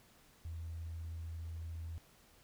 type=tone; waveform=sine; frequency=82.41 Hz; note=E2; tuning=in tune; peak=-40 dBFS; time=0.45-1.98 s; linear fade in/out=0 ms; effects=tanh soft clip ceiling -36 dBFS + pink hiss -65 dBFS RMS until 2.43 s